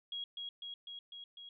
sine tone with echo, 3300 Hz, G#7, 12 cents flat, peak -38 dBFS, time 0.12-0.24 s, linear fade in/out 2 ms, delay 250 ms, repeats 5, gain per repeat -2 dB, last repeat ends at 1.49 s, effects none

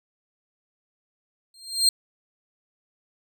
30% pulse tone with exponential growth, 4194 Hz, C8, 3 cents sharp, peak -10 dBFS, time 1.54-1.89 s, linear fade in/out 2 ms, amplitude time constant 75 ms, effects none

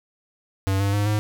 square tone with pitch steps, 96.7 / 99.65 / 102.69 / 105.82 Hz, G2 / G2 / G#2 / G#2, -23 / +29 / -19 / +33 cents, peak -20 dBFS, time 0.67-1.19 s, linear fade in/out 0 ms, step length 130 ms, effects none

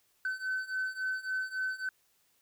triangle beating tone pair, 1520 / 1523.6 Hz, F#6 / G6, +46 / -50 cents, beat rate 3.6 Hz, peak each -34 / -32 dBFS, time 0.25-1.89 s, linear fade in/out 2 ms, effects tanh soft clip ceiling -24 dBFS + white hiss -71 dBFS RMS until 2.41 s

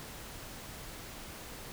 silence, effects pink hiss -46 dBFS RMS until 1.72 s

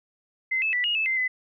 sine tone with pitch steps, 2061 / 2613 / 1969 / 2870 / 2618 / 2078 / 2016 Hz, C7 / E7 / B6 / F7 / E7 / C7 / B6, -27 / -16 / -6 / +47 / -13 / -12 / +35 cents, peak -22 dBFS, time 0.51-1.28 s, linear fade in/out 10 ms, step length 110 ms, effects none

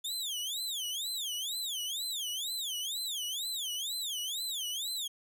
sawtooth tone with vibrato, 3447 Hz, A7, 36 cents flat, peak -31 dBFS, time 0.04-5.08 s, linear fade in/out 10 ms, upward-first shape sine, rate 2.1 Hz, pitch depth 290 cents each way, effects none

